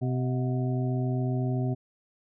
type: harmonic tone with a mistuned harmonic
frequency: 127.4 Hz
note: C3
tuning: 46 cents flat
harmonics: 1 / 2 / 3 / 5 / 6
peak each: -26 / -32 / -36 / -40 / -42 dBFS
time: 0.01-1.75 s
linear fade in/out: 20 ms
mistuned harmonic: 6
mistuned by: -78 cents
effects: none